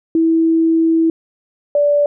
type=tone pair in turn; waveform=sine; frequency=326.4 / 581.6 Hz; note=E4 / D5; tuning=-17 / -17 cents; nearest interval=minor seventh; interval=1000 cents; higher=second; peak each=-10 dBFS; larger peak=neither; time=0.15-1.1 / 1.75-2.06 s; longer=first; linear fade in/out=2 ms; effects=none